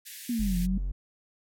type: band-pass noise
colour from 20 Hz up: white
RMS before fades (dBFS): -44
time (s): 0.05-0.67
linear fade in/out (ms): 20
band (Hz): 1600 to 16000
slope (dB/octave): 96
type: exponential two-way sweep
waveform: sine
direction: down then up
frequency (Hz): 248.7 to 174.2 to 196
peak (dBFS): -26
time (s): 0.29-0.78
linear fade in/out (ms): 5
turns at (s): 0.58
type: tone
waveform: triangle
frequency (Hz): 45.63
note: F#1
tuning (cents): -23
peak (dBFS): -26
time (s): 0.39-0.92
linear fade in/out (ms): 10
effects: none